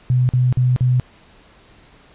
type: tone bursts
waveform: sine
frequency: 125.8 Hz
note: B2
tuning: 32 cents sharp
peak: -12 dBFS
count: 4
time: 0.1-0.998 s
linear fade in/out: 0 ms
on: 190 ms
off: 46 ms
effects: pink hiss -49 dBFS RMS until 2.14 s + resampled to 8000 Hz